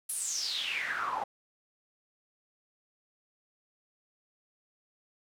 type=noise with band-pass filter sweep; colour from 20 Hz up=pink; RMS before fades=-34 dBFS; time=0.09-1.24 s; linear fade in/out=5 ms; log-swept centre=11000 to 790 Hz; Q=8.1; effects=none